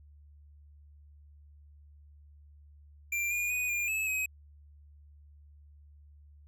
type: tone with pitch steps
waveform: square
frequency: 2371 / 2429 / 2481 / 2409 / 2598 / 2533 Hz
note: D7 / D#7 / D#7 / D7 / E7 / D#7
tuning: +16 / -42 / -6 / +43 / -26 / +30 cents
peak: -30 dBFS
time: 3.12-4.26 s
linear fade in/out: 5 ms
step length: 190 ms
effects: added 73 Hz sine -53 dBFS peak until 6.47 s